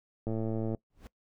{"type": "click train", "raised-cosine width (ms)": 2, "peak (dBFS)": -21, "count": 54, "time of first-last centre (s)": [0.27, 0.747], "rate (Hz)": 111}
{"type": "noise with exponential growth", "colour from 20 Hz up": "brown", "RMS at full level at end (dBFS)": -41, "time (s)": [0.9, 1.07], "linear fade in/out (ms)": 0, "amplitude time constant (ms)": 36}
{"effects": ["noise-tail reverb RT60 0.1 s tail -21 dB re dry"]}